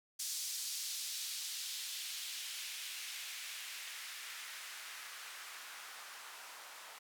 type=noise with band-pass filter sweep; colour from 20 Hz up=blue; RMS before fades=-45 dBFS; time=0.19-6.99 s; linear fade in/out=10 ms; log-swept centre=5400 to 910 Hz; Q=1.2; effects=none